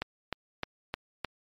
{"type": "click train", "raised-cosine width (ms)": 0.3, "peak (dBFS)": -15, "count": 5, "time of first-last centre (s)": [0.02, 1.247], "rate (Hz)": 3.26, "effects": ["MP3 64 kbps"]}